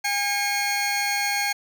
20% pulse tone pair together, 811.7 / 2167 Hz, G#5 / C#7, -40 / -40 cents, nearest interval octave + perfect fourth, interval 1700 cents, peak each -20 dBFS, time 0.04-1.53 s, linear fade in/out 10 ms, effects none

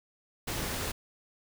pink noise, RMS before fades -34 dBFS, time 0.47-0.92 s, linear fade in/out 10 ms, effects none

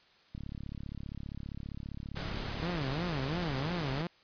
click train, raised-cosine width 5 ms, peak -29 dBFS, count 81, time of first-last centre 0.35-2.629 s, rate 35.1 Hz
pink noise, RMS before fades -39 dBFS, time 2.15-4.03 s, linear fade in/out 20 ms
sawtooth tone with vibrato, 152.9 Hz, D#3, 30 cents flat, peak -29 dBFS, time 2.62-4.07 s, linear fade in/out 2 ms, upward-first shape sine, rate 2.9 Hz, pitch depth 270 cents each way
effects white hiss -63 dBFS RMS until 4.23 s + resampled to 11025 Hz

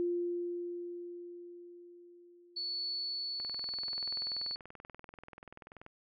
sine tone with exponential decay, 349.2 Hz, F4, in tune, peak -29 dBFS, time 0-3.45 s, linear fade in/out 0 ms, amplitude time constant 750 ms
sine tone with tremolo, 4435 Hz, C#8, in tune, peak -34 dBFS, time 2.56-4.56 s, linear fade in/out 10 ms, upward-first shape triangle, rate 0.77 Hz, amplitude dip 25%
click train, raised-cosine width 0.5 ms, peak -34 dBFS, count 52, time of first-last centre 3.4-5.864 s, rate 20.7 Hz
effects none

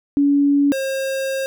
sine / square tone pair in turn, 284 / 536.1 Hz, C#4 / C5, +42 / +42 cents, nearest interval major seventh, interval 1100 cents, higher second, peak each -12 / -21 dBFS, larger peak first, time 0.17-0.72 / 0.72-1.46 s, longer second, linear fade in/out 0 ms, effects none

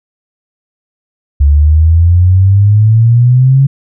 sine exponential sweep, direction up, 70 to 138.59 Hz, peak -3 dBFS, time 1.4-3.67 s, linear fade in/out 10 ms, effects none

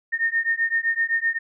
sine beating tone pair, 1827 / 1834.8 Hz, A#6 / A#6, -35 / -28 cents, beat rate 7.8 Hz, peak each -23 dBFS, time 0.12-1.39 s, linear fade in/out 20 ms, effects none

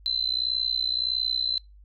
sine tone with amplitude modulation, 4051 Hz, B7, 43 cents sharp, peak -20 dBFS, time 0.06-1.58 s, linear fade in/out 0 ms, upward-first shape sine, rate 61.6 Hz, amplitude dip 85%, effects noise-tail reverb RT60 0.2 s tail -24 dB re dry + added 50 Hz sine -48 dBFS peak until 1.84 s

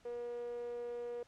5% pulse tone with band-pass filter, 240 Hz, B3, 49 cents flat, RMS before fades -42 dBFS, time 0.05-1.23 s, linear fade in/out 2 ms, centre 490 Hz, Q 9.8, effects pink hiss -67 dBFS RMS until 1.27 s + low-pass 7000 Hz 12 dB/octave

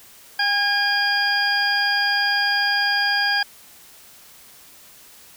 harmonic tone with a mistuned harmonic, 808 Hz, G#5, 48 cents flat, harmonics 1 / 2 / 3 / 4 / 6, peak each -25 / -20 / -32 / -29 / -23 dBFS, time 0.39-3.43 s, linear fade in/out 5 ms, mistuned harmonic 2, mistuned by +19 cents, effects white hiss -47 dBFS RMS until 5.36 s

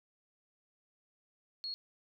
sine tone, 4313 Hz, C#8, 48 cents flat, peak -37 dBFS, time 1.64-1.74 s, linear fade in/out 0 ms, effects none

